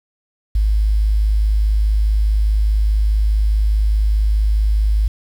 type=tone with quantisation; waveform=sine; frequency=52.4 Hz; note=G#1; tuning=16 cents sharp; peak=-12 dBFS; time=0.55-5.08 s; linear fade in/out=5 ms; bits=7; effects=none